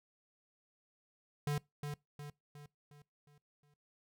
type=tone with echo; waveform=square; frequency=146.2 Hz; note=D3; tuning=7 cents flat; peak=-33 dBFS; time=1.47-1.58 s; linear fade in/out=2 ms; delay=360 ms; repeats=6; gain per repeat=-6 dB; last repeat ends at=3.74 s; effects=noise-tail reverb RT60 0.2 s tail -23 dB re dry